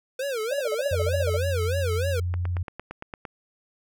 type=tone with vibrato; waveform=square; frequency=493.9 Hz; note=B4; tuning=in tune; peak=-27 dBFS; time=0.19-2.2 s; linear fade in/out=5 ms; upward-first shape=sine; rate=3.3 Hz; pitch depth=240 cents each way
type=tone bursts; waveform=sine; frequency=587.3 Hz; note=D5; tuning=in tune; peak=-24 dBFS; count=13; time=0.51-1.368 s; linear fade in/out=5 ms; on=30 ms; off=39 ms
type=tone; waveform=sine; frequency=88.6 Hz; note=F2; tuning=25 cents sharp; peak=-24 dBFS; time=0.91-2.63 s; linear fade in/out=5 ms
type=click train; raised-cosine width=0.5 ms; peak=-20 dBFS; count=9; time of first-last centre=2.34-3.252 s; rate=8.77 Hz
effects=none